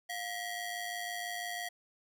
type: ring-modulated tone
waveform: sawtooth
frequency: 1310 Hz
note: E6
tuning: 11 cents flat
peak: -30 dBFS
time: 0.09-1.69 s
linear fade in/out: 10 ms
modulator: 602 Hz
effects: none